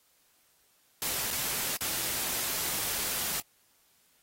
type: noise with dropouts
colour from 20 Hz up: white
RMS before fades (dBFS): -32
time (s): 1.02-3.4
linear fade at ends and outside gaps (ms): 0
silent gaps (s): 1.305-1.31 / 1.766-1.809
effects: white hiss -67 dBFS RMS until 4.22 s + AAC 48 kbps